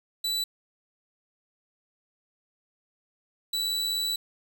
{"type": "tone pair in turn", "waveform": "40% pulse", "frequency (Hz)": [3962, 3948], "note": ["B7", "B7"], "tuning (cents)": [5, -1], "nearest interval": "unison", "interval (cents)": 6, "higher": "first", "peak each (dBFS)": -25, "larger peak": "neither", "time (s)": [[0.24, 0.44], [3.53, 4.16]], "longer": "second", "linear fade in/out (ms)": 5, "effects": []}